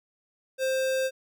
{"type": "tone", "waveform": "square", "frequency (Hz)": 525, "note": "C5", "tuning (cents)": 6, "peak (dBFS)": -25, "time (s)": [0.58, 1.11], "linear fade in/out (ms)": 50, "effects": []}